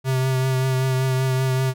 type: tone with vibrato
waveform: square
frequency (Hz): 130.8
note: C3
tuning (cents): 0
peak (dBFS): -19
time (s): 0.04-1.74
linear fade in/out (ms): 50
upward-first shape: triangle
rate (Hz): 5.2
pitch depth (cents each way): 24
effects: none